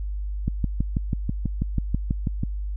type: click train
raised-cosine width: 5 ms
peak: -11 dBFS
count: 13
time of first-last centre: 0.48-2.434 s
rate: 6.14 Hz
effects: added 50 Hz sine -26 dBFS peak until 2.76 s